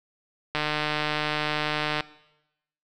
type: click train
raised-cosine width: 0.3 ms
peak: -10 dBFS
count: 221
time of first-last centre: 0.55-2.007 s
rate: 151 Hz
effects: noise-tail reverb RT60 0.9 s tail -19 dB re dry